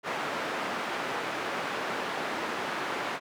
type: band-pass noise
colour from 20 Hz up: white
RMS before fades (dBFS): -33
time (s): 0.03-3.2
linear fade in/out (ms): 50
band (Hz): 230 to 1600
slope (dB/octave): 12
effects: none